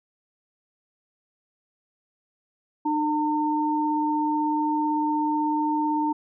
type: tone pair together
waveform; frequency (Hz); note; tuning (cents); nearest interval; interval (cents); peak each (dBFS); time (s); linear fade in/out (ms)
sine; 303 / 908; D#4 / A#5; -46 / -46; octave + perfect fifth; 1900; -24 / -24; 2.85-6.13; 10
effects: none